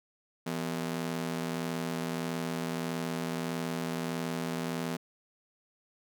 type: ring-modulated tone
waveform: sawtooth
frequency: 208.3 Hz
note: G#3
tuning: 5 cents sharp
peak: -25 dBFS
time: 0.46-4.97 s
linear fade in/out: 10 ms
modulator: 40.8 Hz
effects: none